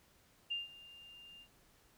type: tone with ADSR envelope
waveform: sine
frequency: 2800 Hz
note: F7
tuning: 4 cents sharp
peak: -34 dBFS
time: 0.5-1.48 s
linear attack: 16 ms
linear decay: 160 ms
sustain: -19 dB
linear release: 74 ms
effects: pink hiss -68 dBFS RMS until 1.97 s